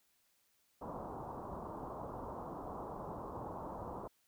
white low-pass noise, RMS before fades -45 dBFS, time 0.81-4.08 s, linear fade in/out 10 ms, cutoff 1100 Hz, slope 48 dB/octave, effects white hiss -75 dBFS RMS until 4.27 s

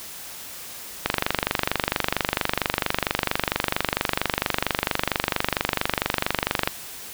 click train, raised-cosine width 0.3 ms, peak -3 dBFS, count 138, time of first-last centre 1.06-6.675 s, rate 24.4 Hz, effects white hiss -38 dBFS RMS until 7.13 s

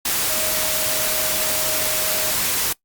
sine tone in noise, 623 Hz, D#5, 2 cents sharp, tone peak -30 dBFS, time 0.29-2.31 s, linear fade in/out 5 ms, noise white, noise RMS -21 dBFS, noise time 0.05-2.73 s, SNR -12 dB, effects noise-tail reverb RT60 0.1 s tail -21 dB re dry + Opus 48 kbps

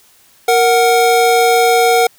square tone pair together, 466.2 / 740 Hz, A#4 / F#5, 0 / 0 cents, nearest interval minor sixth, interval 800 cents, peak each -12 dBFS, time 0.48-2.07 s, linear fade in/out 5 ms, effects white hiss -49 dBFS RMS until 2.18 s

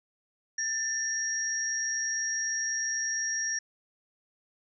sine tone pair together, 1782 / 5657 Hz, A6 / F8, +22 / +21 cents, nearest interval octave + minor sixth, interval 1999 cents, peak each -32 / -30 dBFS, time 0.58-3.59 s, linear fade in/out 5 ms, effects none

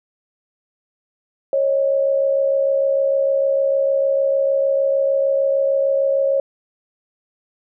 sine tone pair together, 548 / 614.6 Hz, C#5 / D#5, -20 / -21 cents, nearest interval major second, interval 199 cents, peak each -15 / -23 dBFS, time 1.53-6.4 s, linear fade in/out 2 ms, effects none

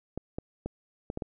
clicks, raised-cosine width 2 ms, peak -20 dBFS, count 6, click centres 0.176 / 0.385 / 0.66 / 1.101 / 1.174 / 1.222 s, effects none

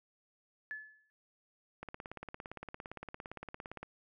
sine tone with exponential decay, 1724 Hz, A6, 36 cents flat, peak -37 dBFS, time 0.71-1.1 s, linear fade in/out 0 ms, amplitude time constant 84 ms
click train, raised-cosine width 0.5 ms, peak -28 dBFS, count 36, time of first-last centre 1.83-3.83 s, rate 17.5 Hz
effects none

